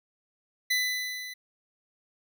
25% pulse tone with level ramp, 2000 Hz, B6, 21 cents sharp, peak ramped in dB -19 to -35 dBFS, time 0.7-1.34 s, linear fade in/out 10 ms, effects none

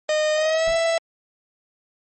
45% pulse tone with pitch glide, 614 to 661.9 Hz, D#5 to E5, -23 to +7 cents, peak -18 dBFS, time 0.09-0.98 s, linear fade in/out 2 ms, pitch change +130 cents, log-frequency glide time 0.35-0.73 s
brown noise with exponential decay, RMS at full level -32 dBFS, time 0.67-0.89 s, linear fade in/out 5 ms, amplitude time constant 47 ms
effects MP3 32 kbps

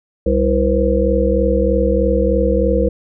harmonic tone with a mistuned harmonic, 65.41 Hz, C2, in tune, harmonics 1 / 3 / 5 / 7 / 8, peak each -17 / -20 / -21 / -17 / -19 dBFS, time 0.26-2.89 s, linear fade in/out 5 ms, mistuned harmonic 7, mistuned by +82 cents, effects none

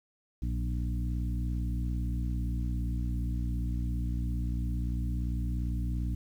harmonic tone with a mistuned harmonic, 60.2 Hz, B1, 44 cents flat, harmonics 1 / 2 / 3 / 4 / 5, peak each -30 / -36 / -40 / -42 / -44 dBFS, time 0.42-6.15 s, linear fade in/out 5 ms, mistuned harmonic 2, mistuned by -39 cents, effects 10-bit

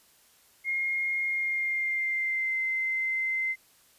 sine tone with pitch glide, 2139 to 2073 Hz, C7 to C7, +38 to -17 cents, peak -26 dBFS, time 0.64-3.56 s, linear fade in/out 50 ms, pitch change -55 cents, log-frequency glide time 1.24-2.59 s, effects white hiss -61 dBFS RMS until 3.98 s + resampled to 32000 Hz

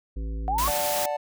harmonic tone, 54.7 Hz, A1, 9 cents flat, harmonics 1 / 3 / 5 / 7 / 9, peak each -28 / -43 / -42 / -48 / -50 dBFS, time 0.16-0.71 s, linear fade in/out 10 ms
sine exponential sweep, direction up, 731 to 1153 Hz, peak -23 dBFS, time 0.48-0.68 s, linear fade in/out 0 ms
white noise, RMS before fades -29 dBFS, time 0.58-1.06 s, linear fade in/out 5 ms
triangle chord, D major, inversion none, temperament just, 587.3 / 734.2 / 881 Hz, D5 / F#5 / A5, 0 / -14 / +2 cents, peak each -26 / -29 / -30 dBFS, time 0.67-1.17 s, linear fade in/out 10 ms
effects none

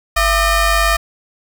20% pulse ring-modulated tone, 622.3 Hz, D#5, in tune, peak -4 dBFS, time 0.16-0.97 s, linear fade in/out 10 ms, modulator 573 Hz, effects none

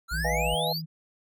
square exponential sweep, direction up, 1327 to 5020 Hz, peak -30 dBFS, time 0.08-0.82 s, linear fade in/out 50 ms
triangle tone, 58.27 Hz, A#1, in tune, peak -28 dBFS, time 0.11-0.55 s, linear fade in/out 10 ms
sine tone with vibrato, 160 Hz, D#3, 49 cents sharp, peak -33 dBFS, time 0.13-0.86 s, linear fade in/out 20 ms, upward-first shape square, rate 15 Hz, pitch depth 16 cents each way
sine chord, F half-diminished seventh, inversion second, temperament equal, 493.9 / 622.3 / 698.5 / 830.6 Hz, Cb5 / Eb5 / F5 / Ab5, 0 / 0 / 0 / 0 cents, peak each -32 dBFS, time 0.24-0.73 s, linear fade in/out 10 ms
effects none

